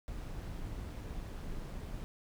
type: noise with amplitude modulation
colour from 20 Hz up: brown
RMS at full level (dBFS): -40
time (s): 0.08-2.04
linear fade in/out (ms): 0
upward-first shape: sine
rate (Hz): 182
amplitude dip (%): 35
effects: none